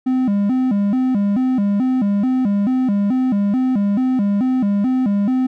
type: tone with vibrato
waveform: triangle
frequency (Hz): 227.9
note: A#3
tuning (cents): -39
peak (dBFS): -12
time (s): 0.06-5.47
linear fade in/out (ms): 10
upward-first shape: square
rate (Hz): 2.3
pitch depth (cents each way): 210
effects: none